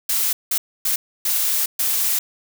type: noise bursts at uneven times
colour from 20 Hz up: blue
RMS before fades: -20 dBFS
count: 5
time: 0.09-0.33 / 0.51-0.58 / 0.85-0.96 / 1.25-1.66 / 1.79-2.19 s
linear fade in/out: 5 ms
effects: none